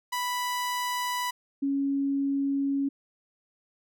sawtooth / sine tone pair in turn, 987.8 / 277.2 Hz, B5 / C#4, 0 / 0 cents, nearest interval octave + minor seventh, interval 2200 cents, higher first, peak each -24 dBFS, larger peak neither, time 0.12-1.31 / 1.62-2.89 s, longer second, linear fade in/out 10 ms, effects none

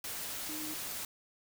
sine tone in noise, 307.2 Hz, D#4, 22 cents flat, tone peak -42 dBFS, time 0.49-0.74 s, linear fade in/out 2 ms, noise white, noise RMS -40 dBFS, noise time 0.04-1.05 s, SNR -5 dB, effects none

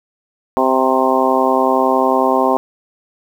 harmonic tone with a mistuned harmonic, 130.81 Hz, C3, in tune, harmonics 2 / 3 / 4 / 5 / 6 / 7 / 8, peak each -19 / -19 / -19 / -19 / -19 / -19 / -19 dBFS, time 0.57-2.57 s, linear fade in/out 0 ms, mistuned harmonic 8, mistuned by +15 cents, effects 7-bit

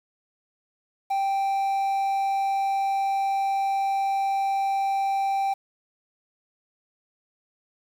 triangle tone with quantisation, 784 Hz, G5, in tune, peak -20 dBFS, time 1.1-5.54 s, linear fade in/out 10 ms, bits 8, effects none

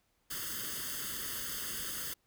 white noise with comb filter, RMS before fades -39 dBFS, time 0.3-2.14 s, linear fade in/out 10 ms, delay 0.62 ms, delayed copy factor +0.9, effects pink hiss -75 dBFS RMS until 2.26 s

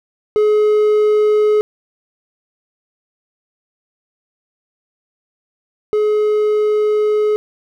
triangle tone pair in turn, 423.7 / 423.7 Hz, G#4 / G#4, +35 / +35 cents, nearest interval unison, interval 0 cents, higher neither, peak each -8 / -10 dBFS, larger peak first, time 0.36-1.61 / 5.93-7.36 s, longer second, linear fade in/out 0 ms, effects none

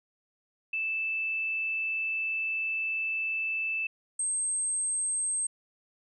sine tone pair in turn, 2637 / 8372 Hz, E7 / C9, 0 / 0 cents, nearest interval octave + minor sixth, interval 2000 cents, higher second, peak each -28 / -27 dBFS, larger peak second, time 0.73-3.87 / 4.19-5.47 s, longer first, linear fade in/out 5 ms, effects none

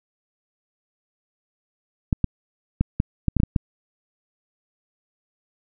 clicks, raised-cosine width 5 ms, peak -6 dBFS, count 9, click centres 2.128 / 2.243 / 2.81 / 3.001 / 3.283 / 3.367 / 3.401 / 3.434 / 3.562 s, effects none

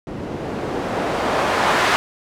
blue noise with low-pass filter sweep, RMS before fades -21 dBFS, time 0.07-1.96 s, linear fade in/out 0 ms, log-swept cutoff 260 to 1300 Hz, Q 0.85, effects none

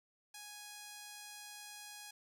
5% pulse tone, 830.6 Hz, G#5, in tune, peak -37 dBFS, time 0.34-2.11 s, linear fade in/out 5 ms, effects none

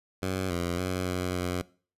10% pulse tone with pitch steps, 93.9 / 87.1 / 92 / 90.7 / 89.7 Hz, F#2 / F2 / F#2 / F#2 / F2, +26 / -4 / -9 / -34 / +47 cents, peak -20 dBFS, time 0.22-1.62 s, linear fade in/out 10 ms, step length 280 ms, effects noise-tail reverb RT60 0.4 s tail -21 dB re dry + resampled to 32000 Hz

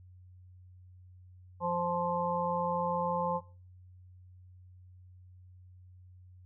harmonic tone, 174.61 Hz, F3, in tune, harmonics 1 / 3 / 5 / 6, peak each -37 / -34 / -33 / -35 dBFS, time 1.6-3.41 s, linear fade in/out 50 ms, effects noise-tail reverb RT60 0.4 s tail -20 dB re dry + added 91 Hz sine -52 dBFS peak until 6.45 s

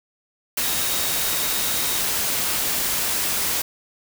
sine tone in noise, 3757 Hz, A#7, 13 cents sharp, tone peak -33 dBFS, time 0.63-2.01 s, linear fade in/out 5 ms, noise white, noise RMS -23 dBFS, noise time 0.57-3.62 s, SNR -13 dB, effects none

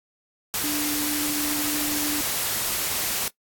sine tone in noise, 295.9 Hz, D4, 13 cents sharp, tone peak -27 dBFS, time 0.64-2.21 s, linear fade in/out 0 ms, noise white, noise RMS -26 dBFS, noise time 0.54-3.28 s, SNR -4 dB, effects noise-tail reverb RT60 0.1 s tail -20 dB re dry + AAC 64 kbps

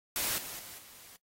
white noise with level steps, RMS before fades -32 / -42 / -47 / -53 dBFS, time 0.16-1.16 s, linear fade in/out 0 ms, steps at 0.38 / 0.59 / 0.78 s, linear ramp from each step 2 ms, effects noise-tail reverb RT60 0.1 s tail -18 dB re dry + AAC 48 kbps

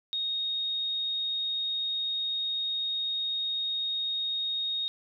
sine tone, 3728 Hz, A#7, 1 cent flat, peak -28 dBFS, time 0.13-4.88 s, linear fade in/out 0 ms, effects none

